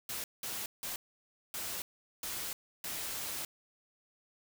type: noise bursts at uneven times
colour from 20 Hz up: white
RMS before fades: -39 dBFS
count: 6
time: 0.09-0.24 / 0.43-0.66 / 0.83-0.96 / 1.54-1.82 / 2.23-2.53 / 2.84-3.45 s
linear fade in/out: 2 ms
effects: none